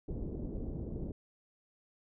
pink low-pass noise, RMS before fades -39 dBFS, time 0.08-1.12 s, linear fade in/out 5 ms, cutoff 450 Hz, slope 24 dB/octave, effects none

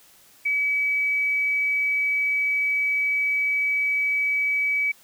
sine tone, 2283 Hz, D7, 50 cents flat, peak -20 dBFS, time 0.45-4.92 s, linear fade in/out 10 ms, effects white hiss -54 dBFS RMS until 5.03 s

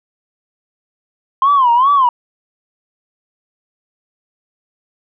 sine tone with vibrato, 1039 Hz, C6, 12 cents flat, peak -7 dBFS, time 1.42-2.09 s, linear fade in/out 2 ms, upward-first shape sine, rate 2.5 Hz, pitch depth 180 cents each way, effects tanh soft clip ceiling -4 dBFS

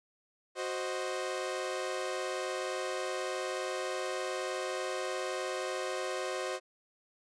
sawtooth chord, C diminished, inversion second, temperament equal, 370 / 523.3 / 622.3 Hz, Gb4 / C5 / Eb5, 0 / 0 / 0 cents, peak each -34 / -33 / -36 dBFS, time 0.55-6.6 s, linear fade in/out 50 ms, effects resampled to 22050 Hz

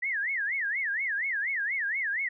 sine tone with vibrato, 1881 Hz, A#6, 15 cents sharp, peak -27 dBFS, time 0.02-2.29 s, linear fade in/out 10 ms, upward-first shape sine, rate 4.2 Hz, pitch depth 280 cents each way, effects none

